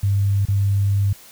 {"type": "tone with dropouts", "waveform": "sine", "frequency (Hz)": 99.6, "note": "G2", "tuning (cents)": 28, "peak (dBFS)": -15, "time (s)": [0.03, 1.13], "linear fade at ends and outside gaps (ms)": 5, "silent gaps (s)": [0.454, 0.484], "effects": ["white hiss -45 dBFS RMS until 1.31 s"]}